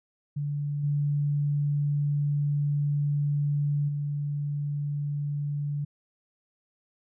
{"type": "tone with level steps", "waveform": "sine", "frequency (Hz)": 145.1, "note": "D3", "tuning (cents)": -21, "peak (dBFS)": [-27, -23, -27], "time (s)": [0.36, 5.85], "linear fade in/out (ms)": 10, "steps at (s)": [0.83, 3.88], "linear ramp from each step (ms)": 10, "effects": []}